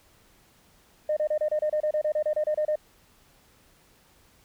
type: tone bursts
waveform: sine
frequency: 609 Hz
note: D#5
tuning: 37 cents flat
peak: -21 dBFS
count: 16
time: 1.09-2.757 s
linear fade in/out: 5 ms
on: 77 ms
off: 29 ms
effects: tanh soft clip ceiling -18 dBFS + pink hiss -60 dBFS RMS until 4.44 s